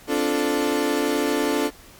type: chord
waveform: 35% pulse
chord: D minor seventh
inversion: third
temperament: equal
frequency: 261.6 / 293.7 / 349.2 / 440 Hz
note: C4 / D4 / F4 / A4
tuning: 0 / 0 / 0 / 0 cents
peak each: -26 / -22 / -26 / -23 dBFS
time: 0.07-1.71 s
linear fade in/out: 50 ms
effects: pink hiss -47 dBFS RMS until 1.99 s + MP3 96 kbps